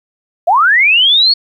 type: linear sweep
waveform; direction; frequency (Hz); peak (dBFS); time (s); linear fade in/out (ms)
sine; up; 624 to 4435; -6; 0.47-1.34; 10
effects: 8-bit